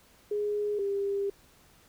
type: tone pair in turn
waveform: sine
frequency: 415.3 / 398.8 Hz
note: G#4 / G4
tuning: 0 / +30 cents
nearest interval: minor second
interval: 70 cents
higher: first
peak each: -27 dBFS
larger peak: neither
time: 0.31-0.79 / 0.79-1.3 s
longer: second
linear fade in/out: 5 ms
effects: pink hiss -60 dBFS RMS until 1.88 s